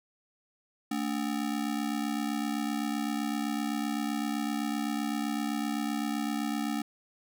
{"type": "ring-modulated tone", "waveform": "square", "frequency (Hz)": 256, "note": "C4", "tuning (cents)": -38, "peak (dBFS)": -27, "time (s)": [0.91, 6.82], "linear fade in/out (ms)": 5, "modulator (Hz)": 33.9, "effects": []}